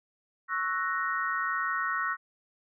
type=chord; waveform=sine; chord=F# dominant seventh; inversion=second; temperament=equal; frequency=1108.7 / 1318.5 / 1480 / 1864.7 Hz; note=C#6 / E6 / F#6 / A#6; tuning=0 / 0 / 0 / 0 cents; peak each=-33 dBFS; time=0.48-2.17 s; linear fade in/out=50 ms; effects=none